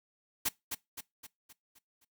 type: noise with echo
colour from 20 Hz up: white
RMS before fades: -30 dBFS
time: 0.45-0.49 s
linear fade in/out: 10 ms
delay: 260 ms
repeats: 6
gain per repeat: -6 dB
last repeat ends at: 2.05 s
effects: noise-tail reverb RT60 0.2 s tail -22 dB re dry